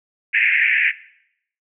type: band-pass noise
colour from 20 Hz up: pink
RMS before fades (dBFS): -17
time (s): 0.33-0.92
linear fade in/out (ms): 20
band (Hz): 1700 to 2600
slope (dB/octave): 96
effects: noise-tail reverb RT60 0.7 s tail -17 dB re dry